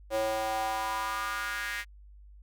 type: tone with high-pass filter sweep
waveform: square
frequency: 109.8 Hz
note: A2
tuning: 3 cents flat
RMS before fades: -32 dBFS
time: 0.1-1.85 s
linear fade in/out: 50 ms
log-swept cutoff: 520 to 1900 Hz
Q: 3.9
effects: added 50 Hz sine -49 dBFS peak until 2.42 s